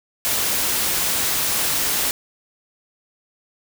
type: noise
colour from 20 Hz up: white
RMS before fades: -21 dBFS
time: 0.25-2.11 s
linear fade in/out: 0 ms
effects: none